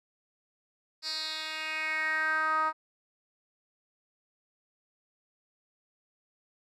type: tone with band-pass filter sweep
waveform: 10% pulse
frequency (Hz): 313.5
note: D#4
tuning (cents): +13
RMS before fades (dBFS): -31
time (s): 1.02-2.73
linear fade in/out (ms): 50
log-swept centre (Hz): 4800 to 1100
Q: 4.5
effects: none